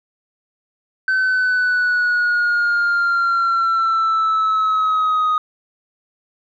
sine exponential sweep, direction down, 1533 to 1244.5 Hz, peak -12 dBFS, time 1.08-5.38 s, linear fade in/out 2 ms, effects tanh soft clip ceiling -13 dBFS

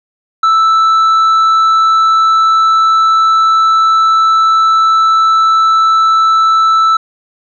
triangle tone with tanh clipping, 1318.5 Hz, E6, in tune, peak -7 dBFS, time 0.43-6.97 s, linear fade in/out 5 ms, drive 9 dB, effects none

